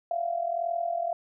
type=tone with amplitude modulation; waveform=sine; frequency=685 Hz; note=F5; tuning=34 cents flat; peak=-23 dBFS; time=0.11-1.13 s; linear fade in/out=2 ms; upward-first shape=sine; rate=41.7 Hz; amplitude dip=75%; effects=none